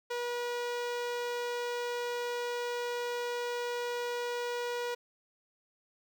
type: tone with notch filter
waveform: sawtooth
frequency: 482.9 Hz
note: B4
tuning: 39 cents flat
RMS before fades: -35 dBFS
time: 0.1-4.95 s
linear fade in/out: 10 ms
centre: 11000 Hz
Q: 0.69
effects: none